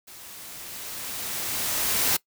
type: noise with level ramp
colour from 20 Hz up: white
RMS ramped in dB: -45 to -22 dBFS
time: 0.07-2.17 s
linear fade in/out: 10 ms
effects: noise-tail reverb RT60 0.1 s tail -21 dB re dry